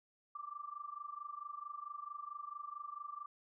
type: tone with amplitude modulation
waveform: sine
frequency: 1174.7 Hz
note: D6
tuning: in tune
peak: -40 dBFS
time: 0.35-3.26 s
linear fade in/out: 5 ms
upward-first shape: sine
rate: 24.5 Hz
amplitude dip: 85%
effects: none